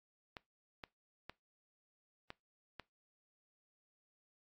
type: clicks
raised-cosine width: 0.3 ms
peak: -29 dBFS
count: 5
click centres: 0.368 / 0.838 / 1.296 / 2.304 / 2.797 s
effects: noise-tail reverb RT60 0.2 s tail -22 dB re dry + AAC 32 kbps